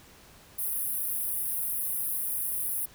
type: high-pass noise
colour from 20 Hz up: pink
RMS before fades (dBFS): -31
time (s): 0.58-2.86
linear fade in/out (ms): 10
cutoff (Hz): 9600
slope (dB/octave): 96
effects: pink hiss -54 dBFS RMS until 2.94 s